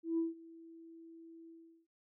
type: tone with ADSR envelope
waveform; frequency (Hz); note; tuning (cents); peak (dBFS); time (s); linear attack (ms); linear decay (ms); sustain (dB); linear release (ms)
sine; 329.6; E4; 0; -28; 0.03-1.87; 150; 160; -23; 380
effects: noise-tail reverb RT60 0.1 s tail -21 dB re dry + tanh soft clip ceiling -26 dBFS